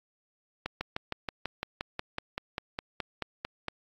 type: slowing click train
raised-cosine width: 0.3 ms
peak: -16 dBFS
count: 17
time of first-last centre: 0.66-3.684 s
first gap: 150 ms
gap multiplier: 1.03
effects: AAC 48 kbps